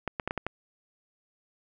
clicks, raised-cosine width 0.5 ms, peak -15 dBFS, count 6, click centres 0.077 / 0.198 / 0.276 / 0.309 / 0.377 / 0.466 s, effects none

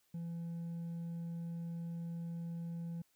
sine tone with hard clipping, 168.6 Hz, E3, 39 cents sharp, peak -40 dBFS, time 0.14-3.02 s, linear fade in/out 5 ms, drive 2 dB, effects white hiss -75 dBFS RMS until 3.15 s

